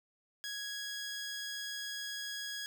15% pulse tone, 1661.2 Hz, G#6, in tune, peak -32 dBFS, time 0.44-2.66 s, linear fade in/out 0 ms, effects none

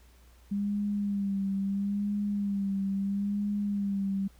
sine tone with vibrato, 200.2 Hz, G3, 37 cents sharp, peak -27 dBFS, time 0.51-4.28 s, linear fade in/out 10 ms, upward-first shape sine, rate 0.75 Hz, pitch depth 43 cents each way, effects added 60 Hz sine -55 dBFS peak until 4.39 s + pink hiss -63 dBFS RMS until 4.39 s

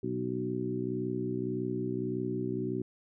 harmonic tone with a mistuned harmonic, 61.74 Hz, B1, in tune, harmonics 2 / 3 / 4 / 5 / 6, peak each -38 / -39 / -37 / -37 / -35 dBFS, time 0.03-2.82 s, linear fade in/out 5 ms, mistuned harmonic 6, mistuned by +17 cents, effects none

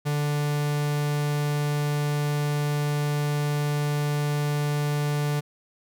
45% pulse tone, 146.83 Hz, D3, in tune, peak -23 dBFS, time 0.05-5.41 s, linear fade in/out 20 ms, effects none

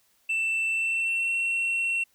sine tone with pitch glide, 2667 to 2718 Hz, E7 to F7, +20 to -48 cents, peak -21 dBFS, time 0.29-2.04 s, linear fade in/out 10 ms, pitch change +32 cents, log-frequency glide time 0.7-1.35 s, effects tanh soft clip ceiling -23 dBFS + white hiss -66 dBFS RMS until 2.14 s

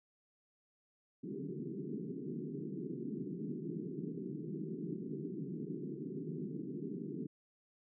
pink band-pass noise, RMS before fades -42 dBFS, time 1.23-7.27 s, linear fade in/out 10 ms, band 140 to 420 Hz, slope 96 dB/octave, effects none

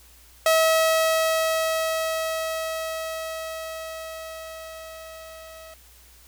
sawtooth tone with level ramp, 644 Hz, E5, 41 cents flat, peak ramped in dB -12 to -38 dBFS, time 0.46-5.74 s, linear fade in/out 2 ms, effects added 60 Hz sine -53 dBFS peak until 6.27 s + white hiss -53 dBFS RMS until 6.27 s

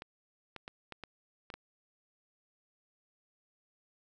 clicks, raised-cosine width 0.3 ms, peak -27 dBFS, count 7, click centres 0.021 / 0.563 / 0.679 / 0.923 / 1.037 / 1.502 / 1.54 s, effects none

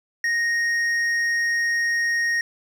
sine tone with hard clipping, 1864.7 Hz, A#6, in tune, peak -21 dBFS, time 0.24-2.41 s, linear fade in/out 2 ms, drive 6 dB, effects none

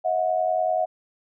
sine tone pair together, 636.8 / 727 Hz, D#5 / F#5, +40 / -31 cents, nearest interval major second, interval 229 cents, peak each -23 dBFS, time 0.04-0.86 s, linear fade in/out 20 ms, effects none

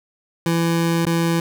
25% pulse tone with dropouts, 167.3 Hz, E3, 26 cents sharp, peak -13 dBFS, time 0.46-1.4 s, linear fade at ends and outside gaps 2 ms, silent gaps 1.053-1.066 s, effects none

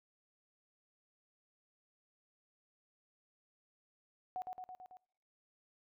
sine tone with echo, 739 Hz, F#5, 2 cents flat, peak -37 dBFS, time 4.36-4.42 s, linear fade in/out 0 ms, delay 110 ms, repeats 5, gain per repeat -3 dB, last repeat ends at 4.97 s, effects noise-tail reverb RT60 0.8 s tail -26 dB re dry

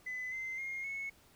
sine tone with pitch steps, 2011 / 2071 / 2133 / 2197 Hz, B6 / C7 / C7 / C#7, +31 / -18 / +33 / -16 cents, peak -36 dBFS, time 0.06-1.1 s, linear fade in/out 10 ms, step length 260 ms, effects tanh soft clip ceiling -34 dBFS + pink hiss -64 dBFS RMS until 1.35 s

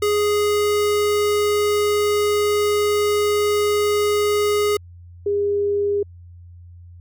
square / sine tone pair in turn, 415.3 / 406.3 Hz, G#4 / G#4, 0 / -38 cents, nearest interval unison, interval 38 cents, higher first, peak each -17 dBFS, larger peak neither, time 0.02-4.77 / 5.26-6.03 s, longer first, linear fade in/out 5 ms, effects added 87 Hz sine -39 dBFS peak until 7 s

